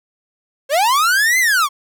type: linear two-way sweep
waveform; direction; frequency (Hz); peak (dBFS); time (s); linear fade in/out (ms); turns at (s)
45% pulse; up then down; 516 to 2093 to 1061; -12; 0.69-1.69; 50; 1.39
effects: none